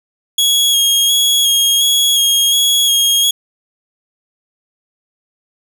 sawtooth tone with vibrato, 3300 Hz, G#7, 12 cents flat, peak -7 dBFS, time 0.38-3.31 s, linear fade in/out 5 ms, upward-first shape square, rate 1.4 Hz, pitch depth 21 cents each way, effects none

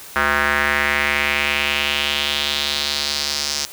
square tone with band-pass filter sweep, 72.5 Hz, D2, 22 cents flat, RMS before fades -20 dBFS, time 0.16-3.65 s, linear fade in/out 0 ms, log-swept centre 1500 to 5500 Hz, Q 2.9, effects white hiss -38 dBFS RMS until 3.72 s

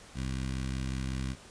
15% pulse tone with notch filter, 65.41 Hz, C2, in tune, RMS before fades -34 dBFS, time 0.14-1.36 s, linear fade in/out 50 ms, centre 680 Hz, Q 0.52, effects pink hiss -52 dBFS RMS until 1.5 s + resampled to 22050 Hz

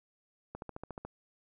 click train, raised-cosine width 1 ms, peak -27 dBFS, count 8, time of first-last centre 0.55-1.05 s, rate 14 Hz, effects none

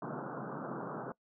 pink band-pass noise, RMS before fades -41 dBFS, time 0.02-1.12 s, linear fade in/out 2 ms, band 130 to 1500 Hz, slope 96 dB/octave, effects noise-tail reverb RT60 0.1 s tail -22 dB re dry

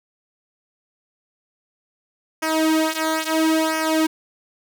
sawtooth tone with flanger, 317.6 Hz, D#4, 36 cents sharp, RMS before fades -20 dBFS, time 2.42-4.07 s, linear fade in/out 10 ms, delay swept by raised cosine 0.25 to 3.55 ms, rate 0.74 Hz, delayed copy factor -0.85, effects none

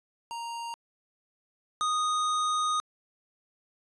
square tone pair in turn, 932.3 / 1240.5 Hz, A#5 / D#6, 0 / -6 cents, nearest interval perfect fourth, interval 494 cents, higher second, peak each -35 / -26 dBFS, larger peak second, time 0.31-0.74 / 1.81-2.8 s, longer second, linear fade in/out 0 ms, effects resampled to 22050 Hz

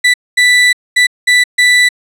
35% pulse tone bursts at uneven times, 1975.5 Hz, B6, in tune, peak -4 dBFS, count 5, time 0.04-0.14 / 0.37-0.73 / 0.96-1.07 / 1.27-1.44 / 1.58-1.89 s, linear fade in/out 10 ms, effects low-pass 9000 Hz 12 dB/octave

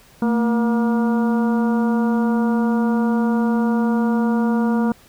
harmonic tone with a mistuned harmonic, 237.3 Hz, A#3, 31 cents sharp, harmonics 1 / 2 / 3 / 4 / 5 / 6, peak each -16 / -26 / -31 / -29 / -35 / -34 dBFS, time 0.22-4.92 s, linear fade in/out 2 ms, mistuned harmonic 1, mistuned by -76 cents, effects pink hiss -50 dBFS RMS until 5.08 s

